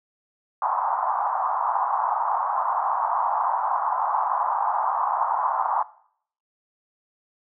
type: band-pass noise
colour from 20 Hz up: white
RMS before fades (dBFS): -24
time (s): 0.62-5.83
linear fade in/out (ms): 2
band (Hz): 770 to 1100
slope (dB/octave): 48
effects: noise-tail reverb RT60 0.6 s tail -19 dB re dry